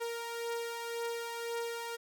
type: beating tone pair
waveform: sawtooth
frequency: 466.2 / 468.1 Hz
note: A#4 / A#4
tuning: 0 / +7 cents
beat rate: 1.9 Hz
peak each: -33 / -39 dBFS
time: 0-1.97 s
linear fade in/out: 20 ms
effects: none